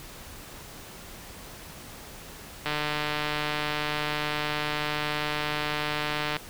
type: click train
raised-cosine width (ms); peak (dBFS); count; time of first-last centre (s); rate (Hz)
0.3; -12; 557; 2.66-6.367; 150
effects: pink hiss -44 dBFS RMS until 6.49 s